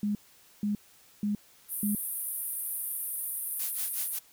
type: tone bursts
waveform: sine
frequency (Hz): 206.9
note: G#3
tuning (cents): -6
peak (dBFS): -26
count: 4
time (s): 0.03-1.95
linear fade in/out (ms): 2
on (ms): 120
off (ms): 480
type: band-pass noise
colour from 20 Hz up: white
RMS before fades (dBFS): -35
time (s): 1.68-4.2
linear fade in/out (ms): 50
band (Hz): 9100 to 15000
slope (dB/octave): 96
type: noise with tremolo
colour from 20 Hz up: blue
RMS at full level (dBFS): -34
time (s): 3.59-4.19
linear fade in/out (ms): 5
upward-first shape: sine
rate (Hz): 5.4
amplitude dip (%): 95
effects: white hiss -59 dBFS RMS until 4.32 s